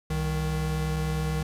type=tone pair together; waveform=square; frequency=65.41 / 156.29 Hz; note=C2 / D#3; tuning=0 / +8 cents; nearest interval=octave + minor third; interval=1508 cents; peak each=-31 / -28 dBFS; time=0.1-1.43 s; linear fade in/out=5 ms; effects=resampled to 32000 Hz + 10-bit